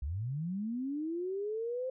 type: linear sweep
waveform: sine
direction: up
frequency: 61.5 to 524 Hz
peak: -33 dBFS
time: 0.02-1.9 s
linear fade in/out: 5 ms
effects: none